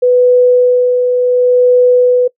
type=tone with tremolo; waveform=sine; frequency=496.1 Hz; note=B4; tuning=8 cents sharp; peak=-4 dBFS; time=0.02-2.28 s; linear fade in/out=10 ms; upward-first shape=sine; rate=0.7 Hz; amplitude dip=40%; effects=noise-tail reverb RT60 0.1 s tail -23 dB re dry